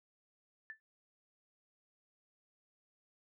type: tone with exponential decay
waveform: sine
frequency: 1760 Hz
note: A6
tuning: in tune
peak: -40 dBFS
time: 0.7-0.8 s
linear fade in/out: 0 ms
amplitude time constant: 20 ms
effects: none